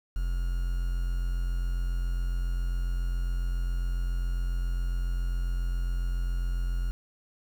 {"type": "tone with quantisation", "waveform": "triangle", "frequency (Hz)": 43.65, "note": "F1", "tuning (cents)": 0, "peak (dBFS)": -24, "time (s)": [0.16, 6.91], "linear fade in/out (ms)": 0, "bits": 8, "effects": []}